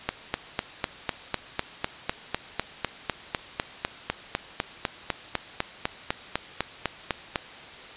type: click train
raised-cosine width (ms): 0.3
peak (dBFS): -8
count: 30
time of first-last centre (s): 0.09-7.358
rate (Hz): 3.99
effects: white hiss -43 dBFS RMS until 7.96 s + resampled to 8000 Hz